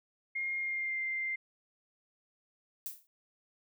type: tone with pitch glide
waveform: sine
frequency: 2132 to 2093 Hz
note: C7 to C7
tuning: +32 to 0 cents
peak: -32 dBFS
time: 0.35-1.36 s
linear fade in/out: 10 ms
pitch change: -32 cents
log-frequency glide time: 0.58-1.03 s
type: noise with exponential decay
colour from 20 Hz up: violet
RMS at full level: -36 dBFS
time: 2.86-3.07 s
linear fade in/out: 0 ms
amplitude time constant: 45 ms
effects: none